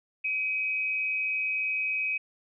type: tone pair together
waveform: sine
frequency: 2314 / 2523 Hz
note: D7 / D#7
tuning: -26 / +23 cents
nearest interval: minor second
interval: 149 cents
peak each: -34 / -27 dBFS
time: 0.24-2.18 s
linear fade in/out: 10 ms
effects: none